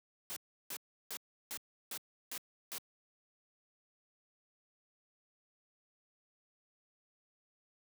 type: noise bursts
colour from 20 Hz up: white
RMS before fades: -42 dBFS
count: 7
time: 0.3-2.781 s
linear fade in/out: 0 ms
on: 63 ms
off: 340 ms
effects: high-pass 150 Hz 12 dB/octave